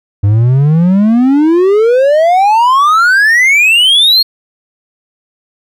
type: exponential sweep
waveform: triangle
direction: up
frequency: 98 to 4349 Hz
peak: -3 dBFS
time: 0.23-4.23 s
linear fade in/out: 10 ms
effects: none